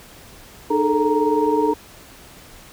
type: tone cluster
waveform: sine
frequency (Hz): 302.8 / 427 / 446.1 / 933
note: D#4 / G#4 / A4 / A#5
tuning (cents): -47 / +48 / +24 / +1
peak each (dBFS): -21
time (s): 0.7-1.74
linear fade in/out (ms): 10
effects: pink hiss -44 dBFS RMS until 2.72 s